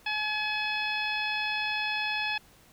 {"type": "harmonic tone", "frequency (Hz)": 850, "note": "G#5", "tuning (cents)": 40, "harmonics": [1, 2, 3, 4, 5, 6], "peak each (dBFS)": [-35, -34, -31, -36, -42, -43], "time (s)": [0.06, 2.38], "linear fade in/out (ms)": 5, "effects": ["pink hiss -58 dBFS RMS until 2.72 s"]}